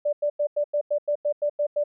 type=tone bursts; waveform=sine; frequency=587.3 Hz; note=D5; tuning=in tune; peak=-20 dBFS; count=11; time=0.05-1.839 s; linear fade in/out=10 ms; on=79 ms; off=92 ms; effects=none